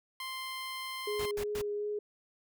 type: tone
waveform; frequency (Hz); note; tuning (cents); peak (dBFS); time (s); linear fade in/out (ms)
15% pulse; 1046.5; C6; 0; -31; 0.2-1.31; 2
type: tone with vibrato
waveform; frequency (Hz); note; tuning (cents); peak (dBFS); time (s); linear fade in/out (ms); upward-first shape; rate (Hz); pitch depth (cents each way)
sine; 415.3; G#4; 0; -32; 1.07-1.99; 5; sine; 2.7; 11
type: noise bursts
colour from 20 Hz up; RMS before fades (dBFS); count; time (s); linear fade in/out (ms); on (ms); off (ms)
pink; -41; 3; 1.19-1.617; 5; 69; 110
effects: none